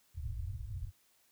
white low-pass noise, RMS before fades -40 dBFS, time 0.14-0.92 s, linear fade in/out 50 ms, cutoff 120 Hz, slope 96 dB/octave, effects white hiss -70 dBFS RMS until 1.31 s

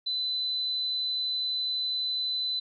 sine tone, 4014 Hz, B7, 27 cents sharp, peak -27 dBFS, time 0.06-2.6 s, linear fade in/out 10 ms, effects none

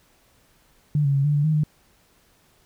sine tone with pitch steps, 148.1 / 139.7 / 138.2 / 147.4 / 145.4 / 155.8 / 151.6 Hz, D3 / C#3 / C#3 / D3 / D3 / D#3 / D#3, +15 / +14 / -5 / +7 / -17 / +3 / -45 cents, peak -17 dBFS, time 0.95-1.636 s, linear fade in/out 2 ms, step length 98 ms, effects pink hiss -60 dBFS RMS until 2.65 s

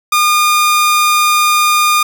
sawtooth tone, 1215 Hz, D#6, 42 cents flat, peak -5 dBFS, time 0.12-2.03 s, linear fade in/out 5 ms, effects none

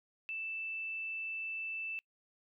sine tone, 2647 Hz, E7, 7 cents sharp, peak -37 dBFS, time 0.29-1.99 s, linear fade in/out 0 ms, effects noise-tail reverb RT60 0.1 s tail -25 dB re dry

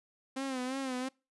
sawtooth tone with vibrato, 261.1 Hz, C4, 3 cents flat, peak -30 dBFS, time 0.36-1.09 s, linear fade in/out 10 ms, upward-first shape sine, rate 2.9 Hz, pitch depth 72 cents each way, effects noise-tail reverb RT60 0.3 s tail -25 dB re dry + resampled to 24000 Hz

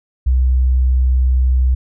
sine tone, 63.7 Hz, C2, 46 cents flat, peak -10 dBFS, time 0.26-1.75 s, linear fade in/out 10 ms, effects none

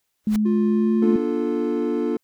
pink noise with exponential growth, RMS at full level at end -29 dBFS, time 0.24-0.36 s, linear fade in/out 1 ms, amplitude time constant 26 ms
sine tone with pitch glide, 212.9 to 220.8 Hz, G#3 to A3, +43 to +6 cents, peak -17 dBFS, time 0.27-1.16 s, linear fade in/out 2 ms, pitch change +63 cents, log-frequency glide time 0.67-0.96 s
triangle tone, 352.2 Hz, F4, 15 cents sharp, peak -21 dBFS, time 0.45-1.18 s, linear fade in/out 10 ms
triangle chord, Bb major seventh, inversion none, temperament equal with one note detuned, 238.8 / 293.7 / 349.2 / 440 Hz, Bb3 / D4 / F4 / A4, +42 / 0 / 0 / 0 cents, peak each -24 dBFS, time 1.02-2.17 s, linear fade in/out 5 ms
effects white hiss -74 dBFS RMS until 2.23 s

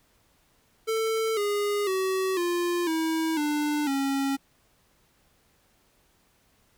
square tone with pitch steps, 445.1 / 410.5 / 378.6 / 349.2 / 322.1 / 297.1 / 274 Hz, A4 / G#4 / F#4 / F4 / E4 / D4 / C#4, +20 / -20 / +40 / 0 / -40 / +20 / -20 cents, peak -25 dBFS, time 0.87-4.37 s, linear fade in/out 20 ms, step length 500 ms, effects pink hiss -65 dBFS RMS until 6.77 s

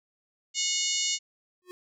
harmonic tone, 727 Hz, F#5, 31 cents flat, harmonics 3 / 4 / 5 / 6 / 7 / 8 / 9 / 10, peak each -37 / -32 / -36 / -33 / -37 / -36 / -33 / -32 dBFS, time 0.54-1.19 s, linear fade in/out 50 ms
square tone with exponential growth, 362.4 Hz, F#4, 36 cents flat, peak -38 dBFS, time 1.62-1.71 s, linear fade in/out 0 ms, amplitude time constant 18 ms
effects none

